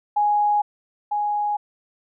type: tone pair in turn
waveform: sine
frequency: 830.6 / 830.6 Hz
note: G#5 / G#5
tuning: 0 / 0 cents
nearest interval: unison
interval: 0 cents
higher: neither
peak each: -16 / -20 dBFS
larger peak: first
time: 0.16-0.62 / 1.11-1.57 s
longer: neither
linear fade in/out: 10 ms
effects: none